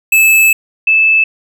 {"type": "tone pair in turn", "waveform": ["square", "sine"], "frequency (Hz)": [2612, 2623], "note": ["E7", "E7"], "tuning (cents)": [-17, -9], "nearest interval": "unison", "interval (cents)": 8, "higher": "second", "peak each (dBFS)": -6, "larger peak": "neither", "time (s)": [[0.12, 0.53], [0.87, 1.24]], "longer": "first", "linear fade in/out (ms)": 5, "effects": []}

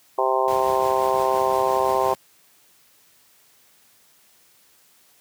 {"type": "harmonic tone", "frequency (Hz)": 130.81, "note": "C3", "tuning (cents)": 0, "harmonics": [3, 4, 5, 6, 7, 8], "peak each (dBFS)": [-25, -25, -25, -25, -25, -25], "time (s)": [0.18, 2.14], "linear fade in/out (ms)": 5}
{"type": "noise with tremolo", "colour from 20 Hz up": "pink", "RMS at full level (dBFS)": -35, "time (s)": [0.48, 2.15], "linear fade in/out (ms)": 0, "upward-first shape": "triangle", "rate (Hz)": 5.8, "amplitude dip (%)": 35}
{"effects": ["white hiss -57 dBFS RMS until 5.2 s", "high-pass 80 Hz 12 dB/octave"]}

